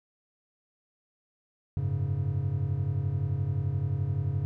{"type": "chord", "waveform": "triangle", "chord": "F# suspended second", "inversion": "none", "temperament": "just", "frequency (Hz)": [92.5, 104.06, 138.75], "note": ["F#2", "G#2", "C#3"], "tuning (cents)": [0, 4, 2], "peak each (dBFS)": [-30, -29, -28], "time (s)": [1.77, 4.45], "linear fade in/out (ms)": 0, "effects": []}